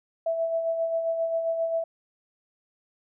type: tone with tremolo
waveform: sine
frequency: 659.3 Hz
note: E5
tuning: in tune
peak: -22 dBFS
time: 0.26-1.84 s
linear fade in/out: 5 ms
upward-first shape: sine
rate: 7.5 Hz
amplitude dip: 45%
effects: none